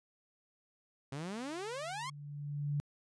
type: exponential sweep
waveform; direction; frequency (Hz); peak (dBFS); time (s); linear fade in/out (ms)
sawtooth; up; 130.81 to 1108.7; -35; 1.12-2.1; 5
type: tone with exponential growth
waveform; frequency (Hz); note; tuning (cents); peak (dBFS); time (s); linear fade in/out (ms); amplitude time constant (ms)
sine; 145.1; D3; -21; -30; 1.14-2.8; 0; 360
effects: resampled to 22050 Hz